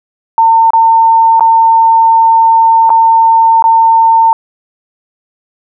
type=tone with dropouts; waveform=sine; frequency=905 Hz; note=A5; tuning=48 cents sharp; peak=-3 dBFS; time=0.38-4.33 s; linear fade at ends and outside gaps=1 ms; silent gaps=0.705-0.734 / 1.396-1.407 / 2.894-2.902 / 3.624-3.64 s; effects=none